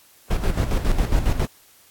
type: noise with tremolo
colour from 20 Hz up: brown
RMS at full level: -18 dBFS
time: 0.3-1.46 s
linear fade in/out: 10 ms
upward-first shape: square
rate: 7.3 Hz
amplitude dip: 60%
effects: white hiss -53 dBFS RMS until 1.9 s + AAC 64 kbps